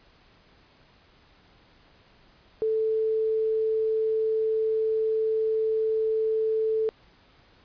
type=tone; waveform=sine; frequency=440 Hz; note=A4; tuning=in tune; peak=-22 dBFS; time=2.62-6.89 s; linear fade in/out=0 ms; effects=pink hiss -58 dBFS RMS until 7.64 s + resampled to 11025 Hz